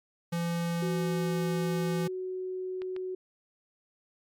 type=tone with pitch glide; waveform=square; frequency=170 to 168.92 Hz; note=F3 to E3; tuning=-46 to +43 cents; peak=-29 dBFS; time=0.32-2.08 s; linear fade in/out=10 ms; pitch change=-11 cents; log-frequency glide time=0.63-1.44 s
type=tone; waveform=sine; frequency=371 Hz; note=F#4; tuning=5 cents sharp; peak=-32 dBFS; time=0.82-3.15 s; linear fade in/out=5 ms
type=clicks; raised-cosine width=0.3 ms; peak=-29 dBFS; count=2; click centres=2.819 / 2.964 s
effects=MP3 96 kbps